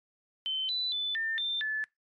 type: tone with pitch steps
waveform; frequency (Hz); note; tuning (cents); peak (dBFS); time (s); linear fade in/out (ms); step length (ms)
sine; 3074 / 3984 / 3502 / 1798 / 3576 / 1735; G7 / B7 / A7 / A6 / A7 / A6; -35 / +14 / -9 / +37 / +27 / -25; -29; 0.46-1.84; 0; 230
effects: noise-tail reverb RT60 0.2 s tail -24 dB re dry + MP3 48 kbps